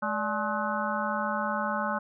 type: harmonic tone with a mistuned harmonic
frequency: 212.8 Hz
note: G#3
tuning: 42 cents sharp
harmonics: 1 / 3 / 4 / 5 / 6 / 7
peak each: -34 / -34 / -34 / -34 / -34 / -34 dBFS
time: 0.02-1.99 s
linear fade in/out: 10 ms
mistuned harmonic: 3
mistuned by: -150 cents
effects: none